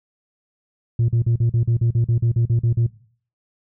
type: tone bursts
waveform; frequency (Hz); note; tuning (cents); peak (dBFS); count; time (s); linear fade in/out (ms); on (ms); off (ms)
sine; 116.54; A#2; 0; -12; 14; 0.99-2.866; 5; 95; 42
effects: noise-tail reverb RT60 0.5 s tail -20 dB re dry + tanh soft clip ceiling -13 dBFS